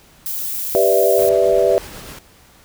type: noise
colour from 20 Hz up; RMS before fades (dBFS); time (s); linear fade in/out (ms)
violet; -24; 0.26-1.29; 0
type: chord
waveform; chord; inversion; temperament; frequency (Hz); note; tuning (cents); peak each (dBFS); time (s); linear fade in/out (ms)
sine; E minor seventh; first; equal; 392 / 493.9 / 587.3 / 659.3; G4 / B4 / D5 / E5; 0 / 0 / 0 / 0; -17; 0.75-1.78; 0
type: noise with tremolo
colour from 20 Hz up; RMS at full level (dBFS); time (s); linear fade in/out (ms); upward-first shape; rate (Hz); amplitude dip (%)
pink; -34; 1.18-2.19; 5; sine; 7.9; 25
effects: pink hiss -49 dBFS RMS until 2.64 s